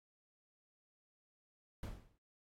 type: noise with exponential decay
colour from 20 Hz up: brown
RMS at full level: -39 dBFS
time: 1.83-2.18 s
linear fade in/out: 1 ms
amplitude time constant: 76 ms
effects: AAC 48 kbps